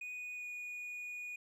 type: tone with pitch glide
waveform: triangle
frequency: 2476 to 2457 Hz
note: D#7 to D#7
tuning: -9 to -22 cents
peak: -40 dBFS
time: 0.01-1.36 s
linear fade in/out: 5 ms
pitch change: -13 cents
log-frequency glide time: 0.34-0.45 s
effects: none